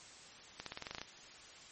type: accelerating click train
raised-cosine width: 0.2 ms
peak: -24 dBFS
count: 10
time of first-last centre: 0.6-1.016 s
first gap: 63 ms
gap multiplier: 0.92
effects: white hiss -55 dBFS RMS until 1.71 s + MP3 32 kbps